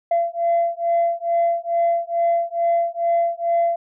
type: beating tone pair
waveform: sine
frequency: 680 / 682.3 Hz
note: F5 / F5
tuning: -46 / -41 cents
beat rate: 2.3 Hz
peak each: -19 dBFS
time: 0.11-3.76 s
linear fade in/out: 5 ms
effects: tanh soft clip ceiling -12 dBFS